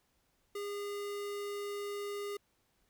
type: tone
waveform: square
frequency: 407.3 Hz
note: G#4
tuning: 34 cents flat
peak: -38 dBFS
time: 0.55-2.37 s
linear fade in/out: 5 ms
effects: pink hiss -75 dBFS RMS until 2.89 s